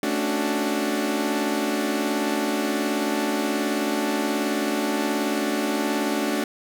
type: chord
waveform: sawtooth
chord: D major seventh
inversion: second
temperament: equal with one note detuned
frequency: 220 / 275 / 293.7 / 370 Hz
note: A3 / C#4 / D4 / F#4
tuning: 0 / -14 / 0 / 0 cents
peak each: -24 / -26 / -22 / -25 dBFS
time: 0.03-6.44 s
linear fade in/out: 2 ms
effects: none